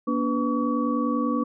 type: tone cluster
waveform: sine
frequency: 238.4 / 288.5 / 496.9 / 1134 Hz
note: A#3 / D4 / B4 / C#6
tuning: +39 / -31 / +11 / +39 cents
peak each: -25 / -26 / -31 / -29 dBFS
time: 0.07-1.44 s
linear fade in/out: 10 ms
effects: none